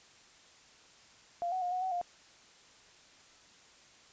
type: tone with pitch steps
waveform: sine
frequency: 694 / 745 / 714 / 734 / 752 / 705 Hz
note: F5 / F#5 / F5 / F#5 / F#5 / F5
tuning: -11 / +12 / +38 / -14 / +28 / +16 cents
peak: -31 dBFS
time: 1.42-2.014 s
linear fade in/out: 0 ms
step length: 99 ms
effects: white hiss -59 dBFS RMS until 4.12 s + resampled to 16000 Hz